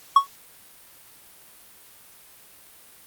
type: tone with exponential decay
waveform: triangle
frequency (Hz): 1108.7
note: C#6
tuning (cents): 0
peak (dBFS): -5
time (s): 0.16-0.27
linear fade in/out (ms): 5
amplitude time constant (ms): 22
effects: white hiss -50 dBFS RMS until 3.06 s + Opus 48 kbps

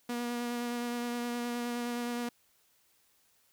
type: tone with vibrato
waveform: sawtooth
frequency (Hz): 240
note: B3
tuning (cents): -49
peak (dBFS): -29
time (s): 0.09-2.29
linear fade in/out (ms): 5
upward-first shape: sine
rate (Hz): 9.6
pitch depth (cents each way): 14
effects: white hiss -69 dBFS RMS until 3.52 s

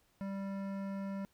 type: tone with hard clipping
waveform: sine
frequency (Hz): 196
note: G3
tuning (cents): 0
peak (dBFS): -39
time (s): 0.21-1.25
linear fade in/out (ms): 0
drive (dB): 15
effects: pink hiss -72 dBFS RMS until 1.33 s

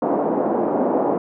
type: band-pass noise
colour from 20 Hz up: pink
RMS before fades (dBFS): -20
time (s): 0.02-1.18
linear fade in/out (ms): 2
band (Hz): 240 to 840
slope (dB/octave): 24
effects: none

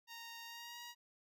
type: tone with pitch glide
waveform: 10% pulse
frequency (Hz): 928 to 953.5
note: A#5 to A#5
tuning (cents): -8 to +39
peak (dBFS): -40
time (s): 0.07-0.95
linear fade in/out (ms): 50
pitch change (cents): +47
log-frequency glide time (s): 0.45-0.8
effects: none

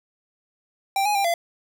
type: tone with pitch steps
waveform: square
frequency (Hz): 785 / 832 / 794 / 682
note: G5 / G#5 / G5 / F5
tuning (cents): +2 / +3 / +22 / -41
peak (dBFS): -20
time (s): 0.96-1.34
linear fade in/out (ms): 2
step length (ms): 95
effects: none

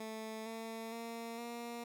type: tone with pitch steps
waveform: 15% pulse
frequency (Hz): 220 / 225.3 / 230.7 / 236.2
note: A3 / A3 / A#3 / A#3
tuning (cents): 0 / +41 / -18 / +23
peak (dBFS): -36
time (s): 0-1.84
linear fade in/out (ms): 5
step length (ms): 460
effects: none

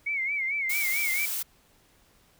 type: tone with vibrato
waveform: sine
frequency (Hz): 2200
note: C#7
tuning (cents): -14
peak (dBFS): -26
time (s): 0.06-1.26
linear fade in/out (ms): 10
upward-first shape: sine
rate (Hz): 4.5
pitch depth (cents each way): 100
type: noise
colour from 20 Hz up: blue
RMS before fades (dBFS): -31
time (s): 0.69-1.43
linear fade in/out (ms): 10
effects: pink hiss -62 dBFS RMS until 2.39 s

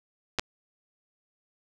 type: clicks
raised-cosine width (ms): 0.2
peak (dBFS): -9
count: 2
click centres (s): 0.387 / 0.395
effects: none

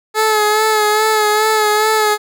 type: tone with vibrato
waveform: 15% pulse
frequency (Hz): 429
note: A4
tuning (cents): -44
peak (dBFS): -5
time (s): 0.14-2.18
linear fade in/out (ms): 50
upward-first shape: sine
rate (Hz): 2.4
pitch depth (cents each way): 34
effects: none

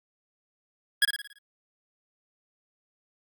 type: tone with echo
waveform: 25% pulse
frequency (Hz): 1661.2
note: G#6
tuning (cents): 0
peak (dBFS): -14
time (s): 1.02-1.05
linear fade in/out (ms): 2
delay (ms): 56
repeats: 6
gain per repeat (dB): -6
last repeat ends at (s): 1.386
effects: Opus 48 kbps

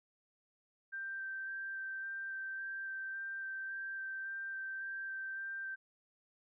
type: tone with vibrato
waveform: sine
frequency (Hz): 1568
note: G6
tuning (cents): 0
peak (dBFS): -39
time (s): 0.92-5.76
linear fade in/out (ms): 20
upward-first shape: square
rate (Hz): 1.8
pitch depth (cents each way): 8
effects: none

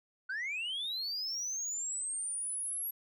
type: linear sweep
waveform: sine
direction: up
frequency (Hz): 1461 to 11540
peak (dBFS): -32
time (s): 0.29-2.91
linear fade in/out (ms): 10
effects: tanh soft clip ceiling -33 dBFS

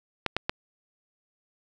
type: clicks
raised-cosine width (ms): 0.3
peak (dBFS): -9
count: 3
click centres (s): 0.263 / 0.366 / 0.495
effects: none

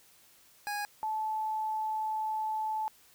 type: tone pair in turn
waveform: 25% pulse / sine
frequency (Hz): 825 / 869.3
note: G#5 / A5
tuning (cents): -12 / -21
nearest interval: minor second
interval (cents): 91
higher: second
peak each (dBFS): -29 / -30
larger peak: first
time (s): 0.67-0.85 / 1.03-2.88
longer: second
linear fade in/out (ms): 0
effects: white hiss -61 dBFS RMS until 3.14 s

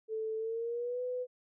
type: tone with pitch glide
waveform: sine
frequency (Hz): 440 to 499.6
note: A4 to B4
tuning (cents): 0 to +20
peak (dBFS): -33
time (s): 0.08-1.27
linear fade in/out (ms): 50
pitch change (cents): +220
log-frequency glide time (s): 0.37-1.02
effects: none

